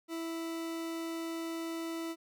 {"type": "tone", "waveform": "40% pulse", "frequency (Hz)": 329.6, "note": "E4", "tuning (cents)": 0, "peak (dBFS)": -35, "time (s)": [0.08, 2.16], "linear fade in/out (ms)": 50, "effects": []}